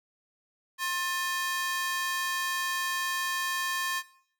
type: ring-modulated tone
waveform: sawtooth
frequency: 1419 Hz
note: F6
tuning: 27 cents sharp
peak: -22 dBFS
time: 0.78-4.03 s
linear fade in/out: 50 ms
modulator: 354 Hz
effects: noise-tail reverb RT60 0.6 s tail -18 dB re dry